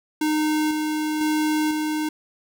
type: tone with tremolo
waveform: square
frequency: 307 Hz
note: D#4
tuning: 23 cents flat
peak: -20 dBFS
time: 0.21-2.09 s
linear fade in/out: 5 ms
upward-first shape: square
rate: 1 Hz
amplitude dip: 30%
effects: none